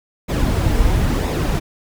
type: noise with flanger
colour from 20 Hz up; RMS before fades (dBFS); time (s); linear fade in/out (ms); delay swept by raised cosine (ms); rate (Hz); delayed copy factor
brown; -17; 0.28-1.6; 20; 0.66 to 5.56; 1; -0.5
effects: none